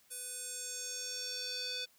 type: tone with band-pass filter sweep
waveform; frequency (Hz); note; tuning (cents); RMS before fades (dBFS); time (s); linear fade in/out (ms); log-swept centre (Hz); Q
square; 500; B4; +21; -41; 0.1-1.86; 20; 10000 to 4000; 3.6
effects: white hiss -67 dBFS RMS until 1.98 s